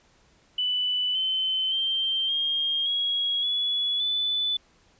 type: tone with pitch steps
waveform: sine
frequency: 2985 / 3064 / 3144 / 3227 / 3312 / 3399 / 3489 Hz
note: F#7 / G7 / G7 / G7 / G#7 / G#7 / A7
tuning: +15 / -40 / +4 / +50 / -5 / +39 / -15 cents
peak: -23 dBFS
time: 0.58-4.57 s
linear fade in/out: 5 ms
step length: 570 ms
effects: pink hiss -61 dBFS RMS until 4.99 s + resampled to 16000 Hz